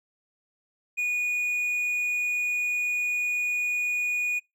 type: tone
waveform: triangle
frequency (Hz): 2458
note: D#7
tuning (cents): -22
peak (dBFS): -22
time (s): 0.97-4.4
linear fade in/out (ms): 20
effects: noise-tail reverb RT60 0.2 s tail -24 dB re dry